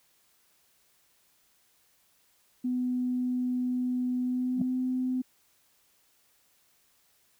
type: tone with pitch glide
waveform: sine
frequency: 250.1 to 255.1 Hz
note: B3 to C4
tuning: +22 to -44 cents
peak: -26 dBFS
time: 2.64-5.22 s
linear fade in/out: 10 ms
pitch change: +34 cents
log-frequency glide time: 4.24-4.73 s
type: tone with exponential growth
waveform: sine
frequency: 195.3 Hz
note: G3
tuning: 6 cents flat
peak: -22 dBFS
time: 4.54-4.62 s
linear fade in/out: 5 ms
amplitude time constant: 17 ms
effects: tanh soft clip ceiling -18 dBFS + white hiss -67 dBFS RMS until 7.39 s